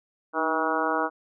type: harmonic tone with a mistuned harmonic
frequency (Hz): 160.3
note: E3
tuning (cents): -48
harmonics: 2 / 3 / 4 / 5 / 6 / 7 / 8 / 9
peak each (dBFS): -31 / -31 / -31 / -31 / -31 / -31 / -31 / -31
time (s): 0.33-1.1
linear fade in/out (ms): 50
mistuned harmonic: 2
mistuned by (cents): -51
effects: none